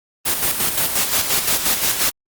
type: noise with tremolo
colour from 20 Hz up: white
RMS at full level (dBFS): -17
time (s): 0.25-2.11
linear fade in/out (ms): 20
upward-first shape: square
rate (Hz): 5.7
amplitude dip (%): 50
effects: Opus 24 kbps